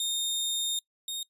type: tone pair in turn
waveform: sawtooth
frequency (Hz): 3669 / 3701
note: A#7 / A#7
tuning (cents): -28 / -13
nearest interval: unison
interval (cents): 15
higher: second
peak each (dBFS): -25 / -29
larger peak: first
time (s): 0-0.79 / 1.08-1.23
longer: first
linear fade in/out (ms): 2
effects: noise-tail reverb RT60 0.1 s tail -22 dB re dry + resampled to 32000 Hz